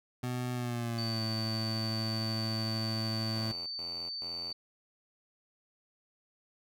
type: tone with pitch glide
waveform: 25% pulse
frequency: 124.4 to 110.83 Hz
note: B2 to A2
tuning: +13 to +13 cents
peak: -29 dBFS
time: 0.23-3.52 s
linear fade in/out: 5 ms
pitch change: -200 cents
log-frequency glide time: 0.53-1.22 s
type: tone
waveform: sine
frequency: 4562 Hz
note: C#8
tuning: 49 cents sharp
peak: -36 dBFS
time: 0.98-4.53 s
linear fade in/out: 5 ms
type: tone bursts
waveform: 5% pulse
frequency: 84.9 Hz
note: F2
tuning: 48 cents flat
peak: -37 dBFS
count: 3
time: 3.35-4.52 s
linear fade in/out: 5 ms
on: 310 ms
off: 120 ms
effects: none